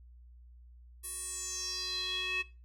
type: tone with band-pass filter sweep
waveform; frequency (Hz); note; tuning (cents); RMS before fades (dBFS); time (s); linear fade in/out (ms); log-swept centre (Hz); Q
square; 370; F#4; 0; -37; 1.03-2.43; 20; 11000 to 2500; 5.7
effects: noise-tail reverb RT60 0.3 s tail -19 dB re dry + added 60 Hz sine -52 dBFS peak until 2.64 s